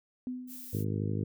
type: tone with exponential decay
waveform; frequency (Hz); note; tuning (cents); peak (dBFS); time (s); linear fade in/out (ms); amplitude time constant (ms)
sine; 251.6; B3; +32; -31; 0.27-0.96; 1; 150
type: noise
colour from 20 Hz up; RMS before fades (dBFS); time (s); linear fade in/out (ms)
violet; -45; 0.47-0.85; 50
type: harmonic tone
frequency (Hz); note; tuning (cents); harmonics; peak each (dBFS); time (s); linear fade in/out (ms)
51.91; G#1; 0; 2 / 3 / 4 / 5 / 6 / 7 / 8 / 9; -32 / -36 / -38 / -40 / -42 / -43 / -44 / -45; 0.73-1.24; 5
effects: none